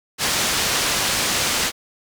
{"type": "low-pass noise", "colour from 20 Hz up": "white", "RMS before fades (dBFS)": -21, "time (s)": [0.18, 1.72], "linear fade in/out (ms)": 50, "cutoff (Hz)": 6700, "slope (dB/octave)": 12, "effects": []}